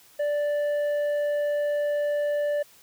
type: tone with tanh clipping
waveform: sine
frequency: 586 Hz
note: D5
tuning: 4 cents flat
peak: -24 dBFS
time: 0.19-2.63 s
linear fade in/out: 10 ms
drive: 6 dB
effects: white hiss -55 dBFS RMS until 2.82 s